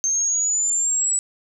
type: exponential sweep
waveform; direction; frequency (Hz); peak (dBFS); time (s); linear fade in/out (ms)
sine; up; 6310 to 7902; -18; 0.04-1.19; 0
effects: none